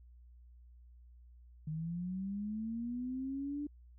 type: linear sweep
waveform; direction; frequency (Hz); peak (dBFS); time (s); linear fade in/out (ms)
sine; up; 152.5 to 295.3; -36; 1.67-3.67; 5
effects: added 60 Hz sine -55 dBFS peak until 3.98 s